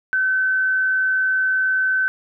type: tone with frequency modulation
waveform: sine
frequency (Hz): 1527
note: G6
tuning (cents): -46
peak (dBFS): -16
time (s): 0.13-2.08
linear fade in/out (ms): 0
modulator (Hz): 77.2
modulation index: 0.21
effects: none